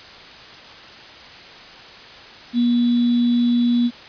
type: tone with sample-and-hold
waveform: sine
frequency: 240 Hz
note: B3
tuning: 49 cents flat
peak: -14 dBFS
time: 2.53-3.91 s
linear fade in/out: 50 ms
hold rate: 3675 Hz
effects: white hiss -40 dBFS RMS until 4.08 s + resampled to 11025 Hz